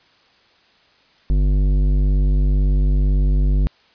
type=tone with tanh clipping; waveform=sine; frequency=49 Hz; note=G1; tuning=in tune; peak=-15 dBFS; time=1.3-3.67 s; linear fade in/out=0 ms; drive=13 dB; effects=white hiss -55 dBFS RMS until 3.94 s + resampled to 11025 Hz